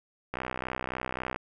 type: click train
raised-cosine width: 0.5 ms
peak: -17 dBFS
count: 66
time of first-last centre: 0.34-1.36 s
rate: 63.7 Hz
effects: none